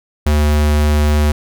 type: tone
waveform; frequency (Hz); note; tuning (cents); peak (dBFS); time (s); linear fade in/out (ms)
square; 74.7; D2; +30; -11; 0.26-1.32; 5
effects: none